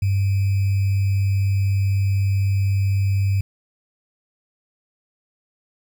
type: tone with sample-and-hold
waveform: sine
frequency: 98 Hz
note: G2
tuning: in tune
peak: -16 dBFS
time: 0.02-3.41 s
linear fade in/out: 5 ms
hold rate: 2450 Hz
effects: none